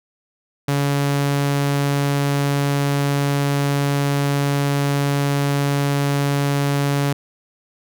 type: tone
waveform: sawtooth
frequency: 141.6 Hz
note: C#3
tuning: 37 cents sharp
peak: -13 dBFS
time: 0.68-7.13 s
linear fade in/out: 5 ms
effects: none